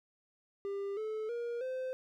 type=tone with pitch steps; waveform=triangle; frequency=398.2 / 434.2 / 473.5 / 516.4 Hz; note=G4 / A4 / A#4 / C5; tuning=+27 / -23 / +27 / -23 cents; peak=-33 dBFS; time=0.65-1.93 s; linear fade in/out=0 ms; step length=320 ms; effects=none